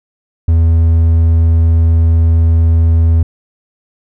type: tone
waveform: triangle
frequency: 82.2 Hz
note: E2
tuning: 4 cents flat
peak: -4 dBFS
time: 0.48-3.23 s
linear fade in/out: 5 ms
effects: none